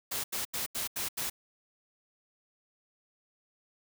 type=noise bursts; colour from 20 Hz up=white; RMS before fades=-34 dBFS; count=6; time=0.11-1.3 s; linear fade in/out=10 ms; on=130 ms; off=82 ms; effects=none